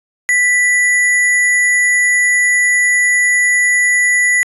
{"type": "tone with sample-and-hold", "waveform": "sine", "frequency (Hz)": 1975, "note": "B6", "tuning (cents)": 0, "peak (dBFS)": -9, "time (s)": [0.29, 4.43], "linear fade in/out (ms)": 0, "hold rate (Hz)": 8820, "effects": ["resampled to 32000 Hz"]}